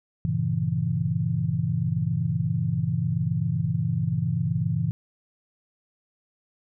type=chord; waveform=sine; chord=G diminished seventh; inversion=none; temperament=equal with one note detuned; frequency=98 / 116.54 / 137.4 / 164.81 Hz; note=G2 / Bb2 / Db3 / Fb3; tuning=0 / 0 / -15 / 0 cents; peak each=-31 / -28 / -28 / -26 dBFS; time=0.25-4.91 s; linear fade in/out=0 ms; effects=none